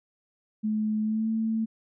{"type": "tone with pitch glide", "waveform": "sine", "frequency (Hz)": [215, 222.5], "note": ["A3", "A3"], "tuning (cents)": [-40, 20], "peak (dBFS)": -24, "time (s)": [0.63, 1.66], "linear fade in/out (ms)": 20, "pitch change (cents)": 60, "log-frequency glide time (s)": [1.02, 1.29], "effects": []}